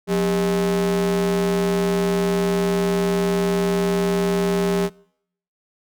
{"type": "ring-modulated tone", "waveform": "square", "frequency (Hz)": 110, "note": "A2", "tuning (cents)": 0, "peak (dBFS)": -15, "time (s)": [0.07, 4.9], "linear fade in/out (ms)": 50, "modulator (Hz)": 290, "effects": ["noise-tail reverb RT60 0.7 s tail -25 dB re dry", "high-pass 60 Hz 12 dB/octave"]}